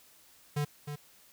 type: tone with echo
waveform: square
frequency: 146.83 Hz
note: D3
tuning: in tune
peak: -29 dBFS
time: 0.56-0.65 s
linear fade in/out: 10 ms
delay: 310 ms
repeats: 1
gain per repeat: -8 dB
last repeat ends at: 0.96 s
effects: white hiss -60 dBFS RMS until 1.32 s